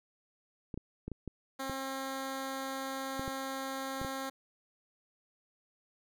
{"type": "clicks", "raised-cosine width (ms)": 3, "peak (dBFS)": -26, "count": 10, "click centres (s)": [0.742, 0.776, 1.08, 1.117, 1.277, 1.697, 3.195, 3.279, 4.015, 4.048]}
{"type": "tone", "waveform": "10% pulse", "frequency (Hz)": 267.9, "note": "C4", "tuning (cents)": 41, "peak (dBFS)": -28, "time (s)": [1.59, 4.3], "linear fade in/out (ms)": 10}
{"effects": []}